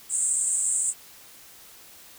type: band-pass noise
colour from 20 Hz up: white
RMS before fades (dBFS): -25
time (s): 0.09-0.94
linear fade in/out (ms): 50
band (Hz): 7500 to 8800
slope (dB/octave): 96
effects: white hiss -49 dBFS RMS until 2.18 s